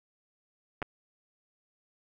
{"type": "clicks", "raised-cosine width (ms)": 0.5, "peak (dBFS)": -19, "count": 2, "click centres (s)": [0.819, 0.826], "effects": []}